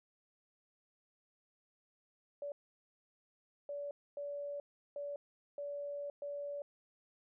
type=tone bursts at uneven times; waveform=sine; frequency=574 Hz; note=D5; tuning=40 cents flat; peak=-39 dBFS; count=6; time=2.42-2.52 / 3.69-3.91 / 4.17-4.6 / 4.96-5.16 / 5.58-6.1 / 6.22-6.62 s; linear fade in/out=2 ms; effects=none